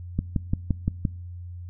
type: click train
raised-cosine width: 5 ms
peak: -10 dBFS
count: 6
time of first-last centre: 0.19-1.052 s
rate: 5.8 Hz
effects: noise-tail reverb RT60 0.6 s tail -24 dB re dry + added 88 Hz sine -35 dBFS peak until 1.69 s